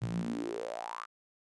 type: tone with high-pass filter sweep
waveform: sawtooth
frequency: 57.1 Hz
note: A#1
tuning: 35 cents flat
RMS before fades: -37 dBFS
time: 0.01-1.06 s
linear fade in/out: 20 ms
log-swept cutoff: 120 to 1300 Hz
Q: 7.7
effects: resampled to 22050 Hz